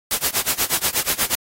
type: noise with tremolo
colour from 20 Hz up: white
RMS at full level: -18 dBFS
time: 0.11-1.35 s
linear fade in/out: 0 ms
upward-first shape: sine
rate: 8.3 Hz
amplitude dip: 95%
effects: AAC 48 kbps